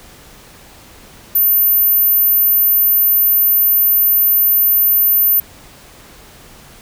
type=tone; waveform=sine; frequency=13480 Hz; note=G#9; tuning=25 cents sharp; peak=-9 dBFS; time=1.35-5.4 s; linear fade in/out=5 ms; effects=pink hiss -41 dBFS RMS until 6.81 s